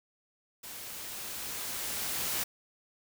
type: noise with level ramp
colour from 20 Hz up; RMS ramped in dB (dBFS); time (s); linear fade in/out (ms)
white; -44 to -32; 0.63-2.44; 10
effects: none